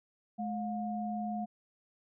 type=tone pair together; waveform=sine; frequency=212.9 / 714 Hz; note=G#3 / F5; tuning=+43 / +38 cents; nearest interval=octave + major sixth; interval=2095 cents; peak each=-35 / -37 dBFS; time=0.38-1.46 s; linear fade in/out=20 ms; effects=none